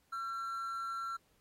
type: tone with amplitude modulation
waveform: triangle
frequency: 1355 Hz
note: E6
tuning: 47 cents sharp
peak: -33 dBFS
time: 0.12-1.17 s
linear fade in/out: 10 ms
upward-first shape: sine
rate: 245 Hz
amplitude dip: 40%
effects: pink hiss -73 dBFS RMS until 1.4 s + AAC 48 kbps